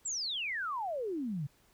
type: exponential sweep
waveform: sine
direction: down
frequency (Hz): 7900 to 132.9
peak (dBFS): -33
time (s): 0.05-1.47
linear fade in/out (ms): 10
effects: pink hiss -67 dBFS RMS until 1.73 s